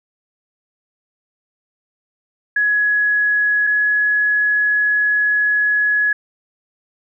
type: tone pair in turn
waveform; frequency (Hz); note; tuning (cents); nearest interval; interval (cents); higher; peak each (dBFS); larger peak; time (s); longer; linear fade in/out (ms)
sine; 1680 / 1686.8; G#6 / G#6; +19 / +26; unison; 7; second; -13; neither; 2.56-3.67 / 3.67-6.13; second; 5
effects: none